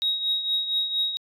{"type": "tone with tremolo", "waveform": "sine", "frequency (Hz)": 3789, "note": "A#7", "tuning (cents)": 27, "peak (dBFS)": -19, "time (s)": [0.02, 1.17], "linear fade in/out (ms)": 0, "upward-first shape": "triangle", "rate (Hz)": 4.3, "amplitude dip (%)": 70, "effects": ["tanh soft clip ceiling -15 dBFS"]}